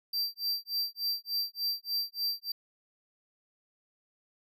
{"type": "tone with tremolo", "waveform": "square", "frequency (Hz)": 4699, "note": "D8", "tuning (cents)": 0, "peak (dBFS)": -28, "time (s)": [0.13, 2.52], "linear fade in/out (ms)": 5, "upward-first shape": "sine", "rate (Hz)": 3.4, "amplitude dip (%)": 100, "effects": []}